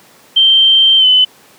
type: tone with pitch glide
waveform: sine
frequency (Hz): 3136 to 3024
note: G7 to F#7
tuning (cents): 0 to +37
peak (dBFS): -5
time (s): 0.36-1.25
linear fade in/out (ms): 10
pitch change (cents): -63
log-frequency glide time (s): 0.98-1.06
effects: pink hiss -44 dBFS RMS until 1.58 s + high-pass 200 Hz 12 dB/octave